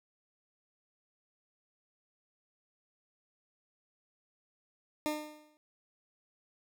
20% pulse tone with exponential decay, 302.8 Hz, D#4, 47 cents flat, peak -24 dBFS, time 5.06-5.57 s, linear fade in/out 0 ms, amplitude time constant 110 ms, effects none

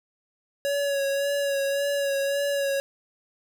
square tone with vibrato, 560 Hz, C#5, 18 cents sharp, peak -24 dBFS, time 0.65-2.8 s, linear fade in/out 0 ms, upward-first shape sine, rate 1.8 Hz, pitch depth 26 cents each way, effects none

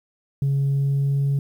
sine tone with pitch glide, 138.59 to 139.63 Hz, C#3 to C#3, 0 to +13 cents, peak -16 dBFS, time 0.42-1.39 s, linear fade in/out 2 ms, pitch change +13 cents, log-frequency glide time 0.62-1.27 s, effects tanh soft clip ceiling -16 dBFS + 9-bit

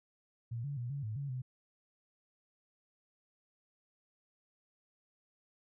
sine tone with pitch steps, 116.8 / 142.5 / 120.8 / 141.1 / 108.2 / 140.7 / 127.5 Hz, A#2 / C#3 / B2 / C#3 / A2 / C#3 / C3, +4 / +48 / -38 / +31 / -29 / +26 / -44 cents, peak -36 dBFS, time 0.51-1.42 s, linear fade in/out 10 ms, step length 130 ms, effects none

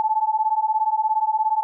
sine beating tone pair, 861 / 878 Hz, A5 / A5, -38 / -4 cents, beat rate 17 Hz, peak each -21 dBFS, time 0-1.63 s, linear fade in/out 0 ms, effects none

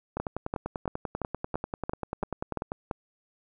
two click trains, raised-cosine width 1 ms, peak -17 / -16 dBFS, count 27 / 9, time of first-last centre 0.17-2.719 / 0.2-2.912 s, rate 10.2 / 2.95 Hz, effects none

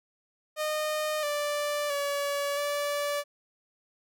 sawtooth tone with pitch steps, 613 / 587 / 569 / 579 Hz, D#5 / D5 / C#5 / D5, -26 / -1 / +45 / -25 cents, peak -24 dBFS, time 0.56-3.24 s, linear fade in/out 50 ms, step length 670 ms, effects none

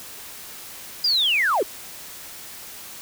triangle linear sweep, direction down, 4978 to 325.6 Hz, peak -14 dBFS, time 1.04-1.63 s, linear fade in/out 5 ms, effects tanh soft clip ceiling -15 dBFS + white hiss -39 dBFS RMS until 3.01 s

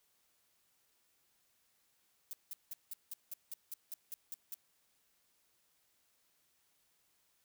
violet noise bursts, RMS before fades -43 dBFS, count 12, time 2.31-4.542 s, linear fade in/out 0 ms, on 21 ms, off 180 ms, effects white hiss -75 dBFS RMS until 7.44 s

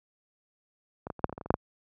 clicks, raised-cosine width 1 ms, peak -22 / -20 / -27 / -7 / -26 / -22 / -25 / -26 / -25 / -7 / -11 dBFS, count 11, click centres 1.069 / 1.102 / 1.193 / 1.243 / 1.295 / 1.327 / 1.379 / 1.412 / 1.46 / 1.505 / 1.541 s, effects high-pass 60 Hz 12 dB/octave

